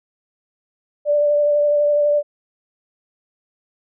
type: tone with vibrato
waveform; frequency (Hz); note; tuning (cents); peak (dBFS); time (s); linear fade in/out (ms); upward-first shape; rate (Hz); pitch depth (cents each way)
sine; 587.3; D5; 0; -13; 1.05-2.23; 50; sine; 12; 15
effects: none